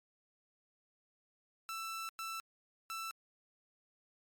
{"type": "tone bursts at uneven times", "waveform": "sawtooth", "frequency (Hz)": 1328, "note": "E6", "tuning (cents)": 12, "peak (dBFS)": -36, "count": 3, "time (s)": [[1.69, 2.09], [2.19, 2.4], [2.9, 3.11]], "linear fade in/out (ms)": 0, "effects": ["MP3 96 kbps"]}